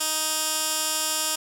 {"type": "tone with band-pass filter", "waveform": "15% pulse", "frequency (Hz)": 312.6, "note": "D#4", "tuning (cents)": 8, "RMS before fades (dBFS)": -26, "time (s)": [0, 1.36], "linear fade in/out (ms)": 10, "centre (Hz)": 8600, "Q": 1, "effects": []}